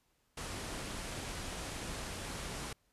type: low-pass noise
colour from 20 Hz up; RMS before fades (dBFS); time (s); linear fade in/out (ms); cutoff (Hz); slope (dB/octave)
pink; -42; 0.37-2.73; 5; 11000; 48
effects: pink hiss -75 dBFS RMS until 2.92 s + resampled to 32000 Hz